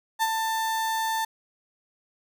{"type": "tone with ADSR envelope", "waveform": "35% pulse", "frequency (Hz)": 890, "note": "A5", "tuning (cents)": 20, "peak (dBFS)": -18, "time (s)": [0.19, 1.25], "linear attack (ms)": 34, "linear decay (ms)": 41, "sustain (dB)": -5, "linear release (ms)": 6, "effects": []}